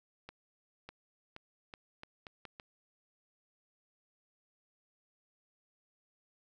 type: accelerating click train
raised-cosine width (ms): 0.3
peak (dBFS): -30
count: 8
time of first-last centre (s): 0.29-2.598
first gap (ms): 600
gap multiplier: 0.79
effects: none